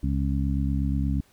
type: harmonic tone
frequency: 68.4 Hz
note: C#2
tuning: 23 cents flat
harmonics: 1 / 2 / 3 / 4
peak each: -25 / -28 / -30 / -31 dBFS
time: 0.03-1.21 s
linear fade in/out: 5 ms
effects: pink hiss -61 dBFS RMS until 1.32 s